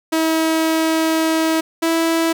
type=tone pair in turn; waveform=sawtooth; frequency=321.4 / 328.5 Hz; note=E4 / E4; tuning=-44 / -6 cents; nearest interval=unison; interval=38 cents; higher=second; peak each=-11 dBFS; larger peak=neither; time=0.12-1.61 / 1.82-2.33 s; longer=first; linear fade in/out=10 ms; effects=none